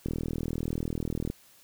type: click train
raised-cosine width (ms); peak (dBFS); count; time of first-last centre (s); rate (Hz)
3; -18; 51; 0.06-1.301; 40.3
effects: white hiss -58 dBFS RMS until 1.63 s